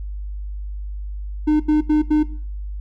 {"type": "tone bursts", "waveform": "triangle", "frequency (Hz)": 303.8, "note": "D#4", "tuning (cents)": -41, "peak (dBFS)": -11, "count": 4, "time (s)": [1.47, 2.233], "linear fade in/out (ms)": 10, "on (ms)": 130, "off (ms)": 81, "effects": ["noise-tail reverb RT60 0.5 s tail -18 dB re dry", "added 50 Hz sine -26 dBFS peak until 2.8 s"]}